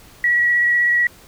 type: tone with vibrato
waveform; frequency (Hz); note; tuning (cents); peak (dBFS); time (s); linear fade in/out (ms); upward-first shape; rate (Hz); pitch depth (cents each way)
sine; 1925; B6; -45; -13; 0.24-1.07; 2; sine; 16; 14
effects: pink hiss -46 dBFS RMS until 1.27 s